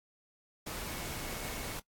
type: tone in noise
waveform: sine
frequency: 2200 Hz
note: C#7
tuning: 14 cents flat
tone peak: -51 dBFS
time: 0.87-1.76 s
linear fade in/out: 10 ms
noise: pink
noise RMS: -40 dBFS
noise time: 0.66-1.8 s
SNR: -14 dB
effects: noise-tail reverb RT60 0.1 s tail -22 dB re dry + AAC 64 kbps